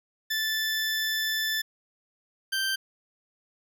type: tone pair in turn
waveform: 20% pulse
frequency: 1756 / 1564.4 Hz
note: A6 / G6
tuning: -4 / -4 cents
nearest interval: major second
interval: 200 cents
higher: first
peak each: -21 dBFS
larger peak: neither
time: 0.3-1.62 / 2.52-2.76 s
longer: first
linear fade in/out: 10 ms
effects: none